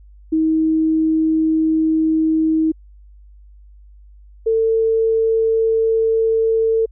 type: tone pair in turn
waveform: sine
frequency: 317.6 / 448.3 Hz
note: D#4 / A4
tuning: +36 / +32 cents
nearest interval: tritone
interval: 596 cents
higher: second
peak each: -13 dBFS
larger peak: neither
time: 0.32-2.72 / 4.46-6.86 s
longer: neither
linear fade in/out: 10 ms
effects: added 50 Hz sine -41 dBFS peak until 6.91 s